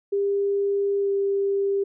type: tone with pitch glide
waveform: sine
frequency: 400 to 396.5 Hz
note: G4 to G4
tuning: +35 to +20 cents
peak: -20 dBFS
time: 0.12-1.84 s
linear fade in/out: 10 ms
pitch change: -15 cents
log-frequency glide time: 1-1.1 s
effects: none